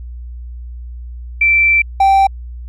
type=tone pair in turn; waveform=sine / triangle; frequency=2338 / 780.2 Hz; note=D7 / G5; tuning=-8 / -8 cents; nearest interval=octave + perfect fifth; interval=1900 cents; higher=first; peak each=-8 / -5 dBFS; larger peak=second; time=1.41-1.82 / 2-2.27 s; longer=first; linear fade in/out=5 ms; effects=added 60 Hz sine -26 dBFS peak until 2.68 s